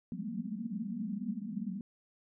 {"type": "band-pass noise", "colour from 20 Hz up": "pink", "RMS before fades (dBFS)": -38, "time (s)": [0.12, 1.81], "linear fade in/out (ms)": 2, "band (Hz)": [180, 240], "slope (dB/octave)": 96, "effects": []}